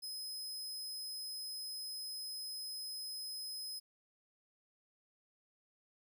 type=tone; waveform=sawtooth; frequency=5080 Hz; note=D#8; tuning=35 cents sharp; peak=-39 dBFS; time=0.02-3.8 s; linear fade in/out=20 ms; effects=13-bit